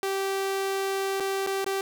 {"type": "tone with dropouts", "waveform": "sawtooth", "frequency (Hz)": 389.1, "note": "G4", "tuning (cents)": -13, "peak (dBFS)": -22, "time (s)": [0.03, 1.81], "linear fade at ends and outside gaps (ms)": 1, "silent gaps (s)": [[1.2, 1.205], [1.465, 1.472], [1.644, 1.663]], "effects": []}